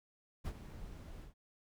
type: noise with ADSR envelope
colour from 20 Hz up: brown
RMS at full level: -37 dBFS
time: 0.44-1.34 s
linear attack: 26 ms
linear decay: 56 ms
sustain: -12 dB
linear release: 120 ms
effects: none